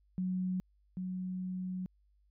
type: tone pair in turn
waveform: sine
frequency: 184.3 / 184.3 Hz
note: F#3 / F#3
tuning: -7 / -7 cents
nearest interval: unison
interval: 0 cents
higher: neither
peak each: -31 / -35 dBFS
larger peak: first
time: 0.18-0.6 / 0.97-1.86 s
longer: second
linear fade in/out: 0 ms
effects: added 50 Hz sine -66 dBFS peak until 2.3 s